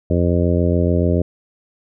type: harmonic tone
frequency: 87 Hz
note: F2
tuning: 6 cents flat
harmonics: 1 / 2 / 3 / 4 / 5 / 6 / 7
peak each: -17 / -20 / -22 / -23 / -24 / -25 / -25 dBFS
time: 0.1-1.22 s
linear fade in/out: 5 ms
effects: none